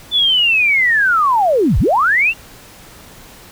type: linear two-way sweep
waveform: sine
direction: down then up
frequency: 3520 to 30.92 to 2832 Hz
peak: -10 dBFS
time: 0.11-2.34 s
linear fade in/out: 50 ms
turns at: 1.79 s
effects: pink hiss -40 dBFS RMS until 3.51 s